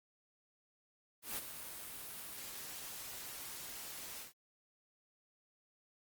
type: noise with ADSR envelope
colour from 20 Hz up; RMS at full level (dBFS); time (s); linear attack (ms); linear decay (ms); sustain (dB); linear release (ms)
white; -38; 1.22-4.33; 150; 30; -9; 130
effects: Opus 32 kbps